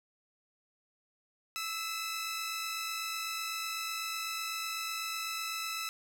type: tone cluster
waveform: 15% pulse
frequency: 1314 / 2027 / 2580 Hz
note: E6 / B6 / E7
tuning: -6 / +45 / -38 cents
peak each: -30 / -39 / -35 dBFS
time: 1.56-5.89 s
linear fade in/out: 0 ms
effects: none